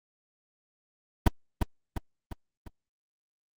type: noise with echo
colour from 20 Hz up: brown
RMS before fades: -17 dBFS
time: 1.26-1.28 s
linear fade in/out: 5 ms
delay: 350 ms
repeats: 4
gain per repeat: -6 dB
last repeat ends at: 2.68 s
effects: Opus 32 kbps